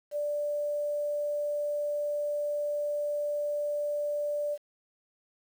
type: tone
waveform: sine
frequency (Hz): 587.3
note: D5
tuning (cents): 0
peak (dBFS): -28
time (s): 0.11-4.58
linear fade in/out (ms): 50
effects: 9-bit